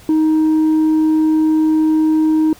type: tone with tanh clipping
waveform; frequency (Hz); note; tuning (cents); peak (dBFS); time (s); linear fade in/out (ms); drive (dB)
triangle; 313.2; D#4; +11; -11; 0.09-2.53; 2; 7
effects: pink hiss -43 dBFS RMS until 2.59 s